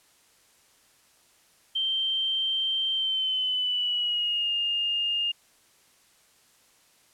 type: tone with pitch glide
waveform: sine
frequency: 3136 to 2826 Hz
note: G7 to F7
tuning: 0 to +20 cents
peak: -24 dBFS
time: 1.75-5.32 s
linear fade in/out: 10 ms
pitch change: -180 cents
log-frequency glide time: 2.93-4.52 s
effects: white hiss -61 dBFS RMS until 7.13 s + low-pass 11000 Hz 12 dB/octave